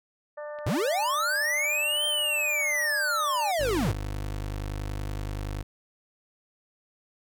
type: harmonic tone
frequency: 297.6 Hz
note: D4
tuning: 23 cents sharp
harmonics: 2 / 3 / 4 / 5 / 6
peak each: -35 / -46 / -46 / -52 / -47 dBFS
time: 0.37-3.52 s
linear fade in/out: 10 ms
type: clicks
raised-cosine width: 0.3 ms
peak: -33 dBFS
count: 7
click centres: 0.588 / 0.803 / 1.358 / 1.97 / 2.756 / 2.821 / 3.776 s
type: linear two-way sweep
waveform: square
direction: up then down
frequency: 73.5 to 3166 to 73.5 Hz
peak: -25 dBFS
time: 0.66-3.92 s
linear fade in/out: 5 ms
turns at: 2.06 s
type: tone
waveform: 25% pulse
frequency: 50.6 Hz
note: G#1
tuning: 44 cents flat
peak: -27 dBFS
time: 3.59-5.63 s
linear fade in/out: 10 ms
effects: none